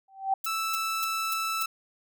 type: tone with exponential growth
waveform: sine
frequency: 775 Hz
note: G5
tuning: 20 cents flat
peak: -19 dBFS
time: 0.08-0.34 s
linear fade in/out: 5 ms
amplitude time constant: 55 ms
type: noise bursts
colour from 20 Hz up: violet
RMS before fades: -31 dBFS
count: 5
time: 0.44-1.63 s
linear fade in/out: 5 ms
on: 22 ms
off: 270 ms
type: tone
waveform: sawtooth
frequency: 1318.5 Hz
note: E6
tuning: in tune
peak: -24 dBFS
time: 0.46-1.66 s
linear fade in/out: 5 ms
effects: none